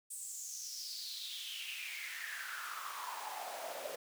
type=noise with high-pass filter sweep; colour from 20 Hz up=pink; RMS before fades=-44 dBFS; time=0.1-3.96 s; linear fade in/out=10 ms; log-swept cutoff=8600 to 520 Hz; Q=6.1; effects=none